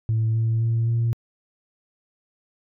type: tone with pitch steps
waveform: sine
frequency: 111.5 / 113.06 / 114.63 / 116.23 Hz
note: A2 / A2 / A#2 / A#2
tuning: +23 / +48 / -29 / -5 cents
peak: -17 dBFS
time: 0.09-1.13 s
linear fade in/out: 0 ms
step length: 260 ms
effects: tanh soft clip ceiling -16 dBFS